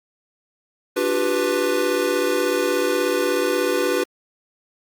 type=chord; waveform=square; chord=G dominant seventh; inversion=second; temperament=equal with one note detuned; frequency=293.7 / 355.5 / 392 / 493.9 Hz; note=D4 / F4 / G4 / B4; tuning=0 / +31 / 0 / 0 cents; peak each=-28 / -25 / -25 / -23 dBFS; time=0.96-4.04 s; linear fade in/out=10 ms; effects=Opus 32 kbps